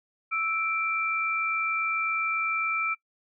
sine tone pair together, 1318.3 / 2349 Hz, E6 / D7, 0 / 0 cents, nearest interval minor seventh, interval 1000 cents, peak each -28 dBFS, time 0.31-2.95 s, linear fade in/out 20 ms, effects noise-tail reverb RT60 0.1 s tail -22 dB re dry

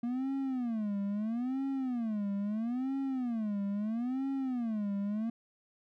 triangle tone with vibrato, 233.1 Hz, A#3, in tune, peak -29 dBFS, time 0.03-5.3 s, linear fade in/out 5 ms, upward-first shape sine, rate 0.76 Hz, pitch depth 270 cents each way, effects none

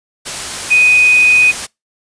sine tone in noise, 2494 Hz, D#7, 3 cents sharp, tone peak -6 dBFS, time 0.7-1.52 s, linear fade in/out 20 ms, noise white, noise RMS -22 dBFS, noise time 0.25-1.67 s, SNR +13 dB, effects noise-tail reverb RT60 0.2 s tail -25 dB re dry + resampled to 22050 Hz

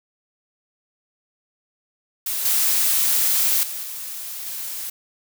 blue noise with level steps, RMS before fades -25 / -19 / -30 / -32 / -30 dBFS, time 2.26-4.9 s, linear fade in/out 5 ms, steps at 2.45 / 3.63 / 3.83 / 4.46 s, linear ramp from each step 2 ms, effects none

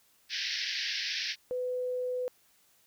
white band-pass noise, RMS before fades -34 dBFS, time 0.29-1.36 s, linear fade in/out 50 ms, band 1600 to 5600 Hz, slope 96 dB/octave
sine tone, 501 Hz, B4, 25 cents sharp, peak -30 dBFS, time 1.51-2.28 s, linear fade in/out 0 ms
effects white hiss -66 dBFS RMS until 2.86 s

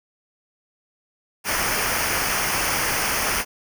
pink noise with comb filter, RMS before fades -23 dBFS, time 1.44-3.45 s, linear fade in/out 50 ms, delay 0.26 ms, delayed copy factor -0.7, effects none

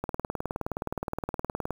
click train, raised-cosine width 1 ms, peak -16 dBFS, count 33, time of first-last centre 0.04-1.707 s, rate 19.2 Hz, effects 7-bit

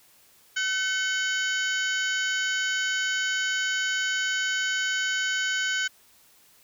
harmonic tone with a mistuned harmonic, 760 Hz, F#5, 46 cents sharp, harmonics 2 / 3 / 4 / 5 / 6 / 7 / 8 / 9, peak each -26 / -35 / -31 / -42 / -40 / -42 / -43 / -35 dBFS, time 0.56-5.88 s, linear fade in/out 10 ms, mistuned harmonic 3, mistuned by -67 cents, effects white hiss -58 dBFS RMS until 6.63 s

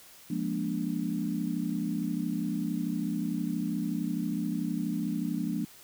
sine chord, Bb dominant seventh, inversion second, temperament equal with one note detuned, 174.61 / 207.7 / 239.2 / 293.7 Hz, F3 / Ab3 / Bb3 / D4, 0 / 0 / +45 / 0 cents, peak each -34 dBFS, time 0.3-5.65 s, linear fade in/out 5 ms, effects white hiss -53 dBFS RMS until 5.83 s

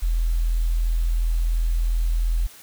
sine tone with quantisation, 41.45 Hz, E1, 10 cents sharp, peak -18 dBFS, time 0.02-2.47 s, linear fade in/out 10 ms, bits 8, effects white hiss -46 dBFS RMS until 2.62 s

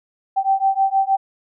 sine beating tone pair, 774 / 780.4 Hz, G5 / G5, -22 / -8 cents, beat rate 6.4 Hz, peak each -18 / -18 dBFS, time 0.36-1.17 s, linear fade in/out 20 ms, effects none

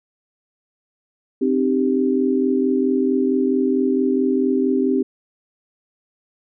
sine chord, C minor, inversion none, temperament equal with one note detuned, 261.6 / 306.1 / 392 Hz, C4 / Eb4 / G4, 0 / -28 / 0 cents, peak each -18 / -23 / -20 dBFS, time 1.41-5.03 s, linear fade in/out 10 ms, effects none

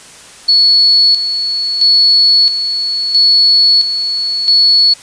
sine tone with tremolo, 4400 Hz, C#8, 14 cents flat, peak -5 dBFS, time 0.48-4.94 s, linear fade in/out 10 ms, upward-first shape square, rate 0.75 Hz, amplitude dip 60%, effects white hiss -36 dBFS RMS until 5.02 s + resampled to 22050 Hz

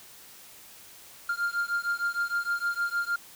triangle beating tone pair, 1396.9 / 1403.4 Hz, F6 / F6, 0 / +8 cents, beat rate 6.5 Hz, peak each -28 / -28 dBFS, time 1.29-3.16 s, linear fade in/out 5 ms, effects white hiss -50 dBFS RMS until 3.35 s

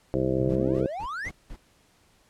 harmonic tone, 65.41 Hz, C2, in tune, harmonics 1 / 2 / 3 / 4 / 5 / 6 / 7 / 8 / 9 / 10, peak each -36 / -30 / -33 / -39 / -28 / -29 / -38 / -29 / -39 / -39 dBFS, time 0.14-0.86 s, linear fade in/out 0 ms
triangle exponential sweep, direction up, 110 to 2217 Hz, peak -29 dBFS, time 0.39-1.3 s, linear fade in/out 20 ms
brown noise bursts, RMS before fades -39 dBFS, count 5, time 0.49-1.565 s, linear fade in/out 10 ms, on 71 ms, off 180 ms
effects pink hiss -62 dBFS RMS until 2.29 s + low-pass 11000 Hz 12 dB/octave

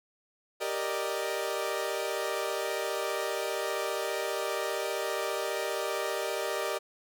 sawtooth chord, Eb major seventh, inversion first, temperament equal, 392 / 466.2 / 587.3 / 622.3 Hz, G4 / Bb4 / D5 / Eb5, 0 / 0 / 0 / 0 cents, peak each -32 dBFS, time 0.6-6.79 s, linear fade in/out 20 ms, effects none

